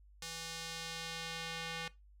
square tone with band-pass filter sweep, 164.81 Hz, E3, in tune, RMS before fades -43 dBFS, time 0.22-1.88 s, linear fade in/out 2 ms, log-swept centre 5700 to 2800 Hz, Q 0.99, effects noise-tail reverb RT60 0.2 s tail -19 dB re dry + added 50 Hz sine -58 dBFS peak until 2.2 s

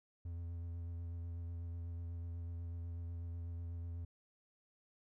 triangle tone with vibrato, 85 Hz, F2, 46 cents flat, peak -39 dBFS, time 0.25-4.05 s, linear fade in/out 5 ms, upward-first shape sine, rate 8.1 Hz, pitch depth 21 cents each way, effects none

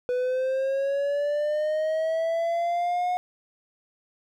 triangle linear sweep, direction up, 493.4 to 726 Hz, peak -21 dBFS, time 0.09-3.17 s, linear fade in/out 0 ms, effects none

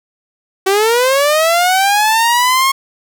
sawtooth linear sweep, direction up, 376.2 to 1090 Hz, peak -6 dBFS, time 0.66-2.72 s, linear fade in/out 10 ms, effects none

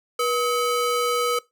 square ring-modulated tone, 880 Hz, A5, in tune, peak -18 dBFS, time 0.19-1.39 s, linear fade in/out 5 ms, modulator 396 Hz, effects noise-tail reverb RT60 0.2 s tail -21 dB re dry

